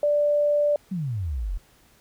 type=tone; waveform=sine; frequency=587.3 Hz; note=D5; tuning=in tune; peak=-18 dBFS; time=0.03-0.76 s; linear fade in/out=2 ms
type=exponential sweep; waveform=sine; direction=down; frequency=198.7 to 38.89 Hz; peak=-25 dBFS; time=0.91-1.58 s; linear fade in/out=10 ms
effects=pink hiss -58 dBFS RMS until 2 s